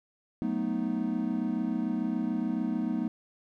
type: chord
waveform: triangle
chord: B dominant seventh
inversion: second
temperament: equal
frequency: 185 / 220 / 246.9 / 311.1 Hz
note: F#3 / A3 / B3 / D#4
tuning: 0 / 0 / 0 / 0 cents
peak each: -34 / -30 / -30 / -32 dBFS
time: 0.42-3.08 s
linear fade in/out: 0 ms
effects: none